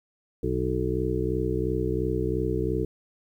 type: harmonic tone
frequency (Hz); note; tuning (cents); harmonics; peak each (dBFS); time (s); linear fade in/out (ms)
62.9; B1; +32; 1 / 2 / 3 / 5 / 6 / 7; -31 / -31 / -34 / -31 / -30 / -30; 0.43-2.85; 5
effects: 10-bit